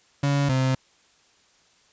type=tone pair in turn; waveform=35% pulse; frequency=141.5 / 131.05 Hz; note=C#3 / C3; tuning=+36 / +3 cents; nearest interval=minor second; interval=133 cents; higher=first; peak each=-18 dBFS; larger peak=neither; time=0.23-0.49 / 0.49-0.75 s; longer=neither; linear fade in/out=5 ms; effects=white hiss -60 dBFS RMS until 1.92 s + resampled to 16000 Hz